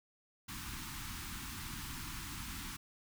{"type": "band-stop noise", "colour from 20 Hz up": "pink", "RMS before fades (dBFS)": -44, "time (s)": [0.48, 2.77], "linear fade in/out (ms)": 10, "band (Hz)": [320, 910], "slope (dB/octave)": 48, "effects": []}